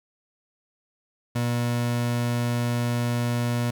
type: tone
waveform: 30% pulse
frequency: 120 Hz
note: B2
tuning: 49 cents flat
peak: -20 dBFS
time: 1.35-3.71 s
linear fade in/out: 10 ms
effects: 10-bit